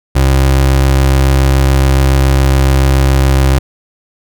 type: tone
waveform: 30% pulse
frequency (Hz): 67.1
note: C2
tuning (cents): +44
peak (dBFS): -4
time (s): 0.15-3.59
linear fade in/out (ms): 10
effects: none